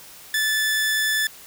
sawtooth tone, 1745 Hz, A6, 15 cents flat, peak -16 dBFS, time 0.34-1.27 s, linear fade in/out 2 ms, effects white hiss -44 dBFS RMS until 1.46 s

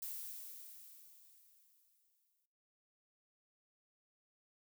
violet noise with exponential decay, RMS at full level -43 dBFS, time 0.02-2.46 s, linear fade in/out 5 ms, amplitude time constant 530 ms, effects noise-tail reverb RT60 0.6 s tail -18 dB re dry

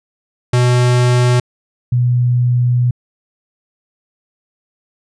square / sine tone pair in turn, 123.47 / 122.87 Hz, B2 / B2, 0 / -8 cents, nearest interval unison, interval 8 cents, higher first, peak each -10 dBFS, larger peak neither, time 0.53-1.4 / 1.92-2.91 s, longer second, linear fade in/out 5 ms, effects resampled to 22050 Hz

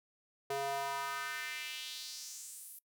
square tone with high-pass filter sweep, 138.59 Hz, C#3, in tune, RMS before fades -41 dBFS, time 0.5-2.79 s, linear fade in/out 5 ms, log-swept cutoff 500 to 12000 Hz, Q 2.5, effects noise-tail reverb RT60 0.1 s tail -23 dB re dry

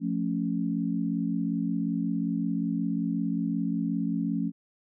sine chord, F augmented, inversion none, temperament equal, 174.61 / 220 / 277.2 Hz, F3 / A3 / C#4, 0 / 0 / 0 cents, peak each -30 dBFS, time 0-4.52 s, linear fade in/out 50 ms, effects none

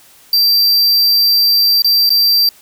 square tone with dropouts, 4699 Hz, D8, in tune, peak -9 dBFS, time 0.33-2.49 s, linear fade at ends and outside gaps 2 ms, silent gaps 1.821-1.845 / 2.093-2.103 s, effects white hiss -45 dBFS RMS until 2.61 s

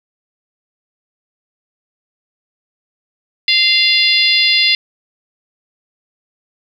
harmonic tone, 694 Hz, F5, 11 cents flat, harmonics 3 / 4 / 5 / 6 / 7, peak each -16 / -16 / -16 / -16 / -16 dBFS, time 3.48-4.75 s, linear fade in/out 2 ms, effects 7-bit

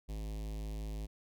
square tone with notch filter, 52.8 Hz, G#1, 29 cents sharp, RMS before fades -40 dBFS, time 0.08-1.07 s, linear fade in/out 20 ms, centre 1400 Hz, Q 0.71, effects none

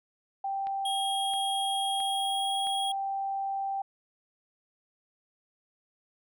sine tone, 784 Hz, G5, in tune, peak -29 dBFS, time 0.44-3.82 s, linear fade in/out 5 ms
click train, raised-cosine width 0.3 ms, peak -30 dBFS, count 4, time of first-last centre 0.67-2.67 s, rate 1.5 Hz
square tone with pitch glide, 3270 to 3293 Hz, G#7 to G#7, -28 to -15 cents, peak -31 dBFS, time 0.85-2.92 s, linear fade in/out 5 ms, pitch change +13 cents, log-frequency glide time 2-2.57 s
effects none

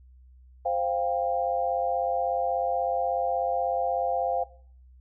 sine chord, C suspended fourth, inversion none, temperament equal with one note detuned, 523.3 / 698.5 / 794.9 Hz, C5 / F5 / G5, 0 / 0 / +24 cents, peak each -29 / -27 / -29 dBFS, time 0.65-4.44 s, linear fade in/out 10 ms, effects noise-tail reverb RT60 0.5 s tail -19 dB re dry + added 63 Hz sine -50 dBFS peak until 5 s

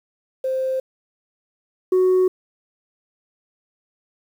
sine tone pair in turn, 523.3 / 370 Hz, C5 / F#4, 0 / 0 cents, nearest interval tritone, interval 600 cents, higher first, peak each -19 / -11 dBFS, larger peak second, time 0.44-0.8 / 1.92-2.28 s, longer neither, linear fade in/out 5 ms, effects tanh soft clip ceiling -12 dBFS + 8-bit

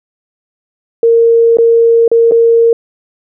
sine tone with dropouts, 461.8 Hz, A#4, 16 cents flat, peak -4 dBFS, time 1.03-2.73 s, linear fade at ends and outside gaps 2 ms, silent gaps 1.571-1.585 / 2.079-2.115 / 2.312-2.319 s, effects none

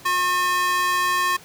square tone with high-pass filter, 360.8 Hz, F#4, 44 cents flat, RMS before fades -21 dBFS, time 0.05-1.37 s, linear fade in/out 10 ms, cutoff 1300 Hz, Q 3.8, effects pink hiss -45 dBFS RMS until 1.44 s + high-pass 100 Hz 12 dB/octave

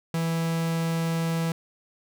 45% pulse tone, 164.81 Hz, E3, in tune, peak -24 dBFS, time 0.14-1.52 s, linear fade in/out 2 ms, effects none

